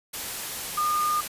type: tone in noise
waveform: sine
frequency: 1215 Hz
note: D#6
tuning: 42 cents flat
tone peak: -22 dBFS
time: 0.77-1.21 s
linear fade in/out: 10 ms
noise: white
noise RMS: -33 dBFS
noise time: 0.13-1.28 s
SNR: +8 dB
effects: resampled to 32000 Hz